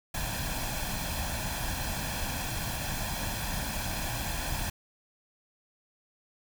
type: noise with comb filter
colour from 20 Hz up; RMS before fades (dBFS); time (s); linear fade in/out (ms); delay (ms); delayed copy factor
pink; -33; 0.14-4.7; 5; 1.2; +0.65
effects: none